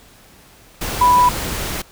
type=tone in noise; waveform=sine; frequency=988 Hz; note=B5; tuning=in tune; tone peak=-9 dBFS; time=1.01-1.29 s; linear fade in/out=5 ms; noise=pink; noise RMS=-24 dBFS; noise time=0.81-1.82 s; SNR=+12 dB; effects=pink hiss -47 dBFS RMS until 1.91 s